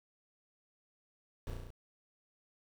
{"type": "noise with echo", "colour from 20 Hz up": "brown", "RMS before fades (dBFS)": -38, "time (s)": [1.47, 1.5], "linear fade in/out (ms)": 0, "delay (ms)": 34, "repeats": 6, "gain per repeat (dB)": -2, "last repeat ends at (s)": 1.704, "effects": []}